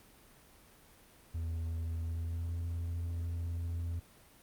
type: tone with pitch glide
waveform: triangle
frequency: 82.3 to 84.71 Hz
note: E2 to E2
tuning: -2 to +48 cents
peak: -32 dBFS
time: 1.34-4 s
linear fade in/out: 10 ms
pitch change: +50 cents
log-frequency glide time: 2.01-2.59 s
effects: pink hiss -60 dBFS RMS until 4.42 s + Opus 32 kbps